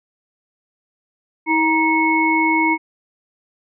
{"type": "tone cluster", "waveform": "sine", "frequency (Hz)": [319.9, 943, 2195], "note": ["D#4", "A#5", "C#7"], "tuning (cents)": [48, 20, -18], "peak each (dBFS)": -18, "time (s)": [1.46, 2.78], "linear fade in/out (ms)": 50, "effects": []}